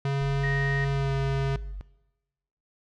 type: tone with pitch glide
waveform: square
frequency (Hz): 138.59 to 136.68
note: C#3 to C#3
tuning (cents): 0 to -24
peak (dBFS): -25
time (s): 0.05-1.56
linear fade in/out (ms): 2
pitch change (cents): -24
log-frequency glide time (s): 0.92-1.12
type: linear two-way sweep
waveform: sine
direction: up then down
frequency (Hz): 42 to 58.27 to 46.68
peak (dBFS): -32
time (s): 0.21-1.81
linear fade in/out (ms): 0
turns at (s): 1.38
type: tone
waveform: sine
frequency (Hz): 1864.7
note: A#6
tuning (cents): 0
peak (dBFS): -29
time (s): 0.43-0.85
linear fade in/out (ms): 10
effects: noise-tail reverb RT60 1.0 s tail -20 dB re dry + low-pass 4000 Hz 12 dB/octave